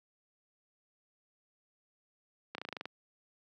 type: slowing click train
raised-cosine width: 0.3 ms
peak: -23 dBFS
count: 9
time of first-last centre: 2.55-2.856 s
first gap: 32 ms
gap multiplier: 1.05
effects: high-pass 200 Hz 12 dB/octave